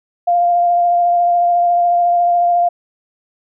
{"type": "tone with vibrato", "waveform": "sine", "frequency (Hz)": 698.5, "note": "F5", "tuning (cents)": 0, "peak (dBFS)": -10, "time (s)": [0.27, 2.69], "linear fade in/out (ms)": 10, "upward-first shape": "sine", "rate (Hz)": 14, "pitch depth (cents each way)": 15, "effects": []}